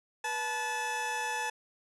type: tone pair together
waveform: 20% pulse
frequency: 487.1 / 867.2 Hz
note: B4 / A5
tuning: -24 / -25 cents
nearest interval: minor seventh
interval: 999 cents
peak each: -36 / -27 dBFS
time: 0.24-1.5 s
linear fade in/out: 5 ms
effects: resampled to 24000 Hz